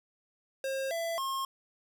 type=tone with pitch steps; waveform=square; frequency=536 / 668 / 1074 Hz; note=C5 / E5 / C6; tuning=+42 / +23 / +45 cents; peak=-32 dBFS; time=0.64-1.45 s; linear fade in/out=2 ms; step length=270 ms; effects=none